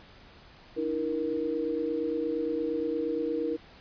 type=tone cluster; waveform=sine; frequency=299.2 / 327.8 / 471.4 Hz; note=D4 / E4 / A#4; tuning=+32 / -10 / +19 cents; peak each=-34 / -32 / -30 dBFS; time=0.76-3.57 s; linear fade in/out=20 ms; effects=pink hiss -53 dBFS RMS until 3.8 s + resampled to 11025 Hz